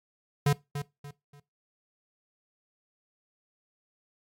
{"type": "tone with echo", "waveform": "square", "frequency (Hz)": 143.8, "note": "D3", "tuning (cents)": -36, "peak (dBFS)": -21, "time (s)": [0.46, 0.53], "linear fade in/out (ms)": 5, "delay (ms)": 290, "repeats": 3, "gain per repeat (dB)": -10, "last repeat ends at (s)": 1.4, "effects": ["noise-tail reverb RT60 0.2 s tail -19 dB re dry", "AAC 64 kbps"]}